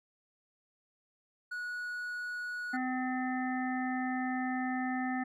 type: tone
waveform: triangle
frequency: 1462 Hz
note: F#6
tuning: 21 cents flat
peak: -34 dBFS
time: 1.51-2.77 s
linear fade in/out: 10 ms
type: harmonic tone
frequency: 255.7 Hz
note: C4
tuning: 40 cents flat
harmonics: 1 / 3 / 5 / 7 / 8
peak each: -33 / -37 / -45 / -40 / -46 dBFS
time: 2.73-5.24 s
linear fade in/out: 10 ms
effects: none